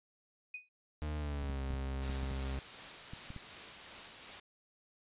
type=tone with exponential decay; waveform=sine; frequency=2489 Hz; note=D#7; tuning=in tune; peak=-38 dBFS; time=0.54-0.69 s; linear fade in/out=5 ms; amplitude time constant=32 ms
type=tone with pitch glide; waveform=40% pulse; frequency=75.6 to 66.96 Hz; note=D#2 to C2; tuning=-49 to +41 cents; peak=-35 dBFS; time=1.02-2.59 s; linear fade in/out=0 ms; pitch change=-210 cents; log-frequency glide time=1.16-1.62 s
type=clicks; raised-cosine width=5 ms; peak=-33 dBFS; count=10; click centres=1.433 / 1.498 / 1.706 / 1.738 / 2.098 / 2.232 / 2.313 / 3.135 / 3.304 / 3.363 s
type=noise with tremolo; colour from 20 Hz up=white; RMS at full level=-46 dBFS; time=2.02-4.4 s; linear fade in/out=5 ms; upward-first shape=sine; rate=2.7 Hz; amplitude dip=25%
effects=resampled to 8000 Hz